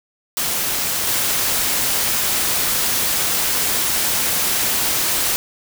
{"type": "noise with level steps", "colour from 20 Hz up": "white", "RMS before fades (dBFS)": [-21, -19], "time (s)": [0.37, 5.36], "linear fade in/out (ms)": 0, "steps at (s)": 1.07, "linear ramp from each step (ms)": 2, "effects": []}